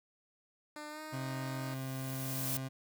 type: tone with pitch glide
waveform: 10% pulse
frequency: 300 to 309.5 Hz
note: D4 to D#4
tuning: +37 to -9 cents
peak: -35 dBFS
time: 0.76-1.74 s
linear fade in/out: 2 ms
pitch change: +54 cents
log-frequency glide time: 0.89-1.01 s
type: noise with exponential growth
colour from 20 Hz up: blue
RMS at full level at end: -35 dBFS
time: 1-2.57 s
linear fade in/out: 2 ms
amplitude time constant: 340 ms
type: tone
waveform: 30% pulse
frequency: 132.5 Hz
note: C3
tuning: 22 cents sharp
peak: -35 dBFS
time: 1.12-2.69 s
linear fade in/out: 20 ms
effects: none